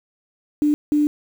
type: tone bursts at uneven times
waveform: sine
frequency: 296.6 Hz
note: D4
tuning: 17 cents sharp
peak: -14 dBFS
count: 2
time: 0.62-0.74 / 0.92-1.07 s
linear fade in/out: 0 ms
effects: 7-bit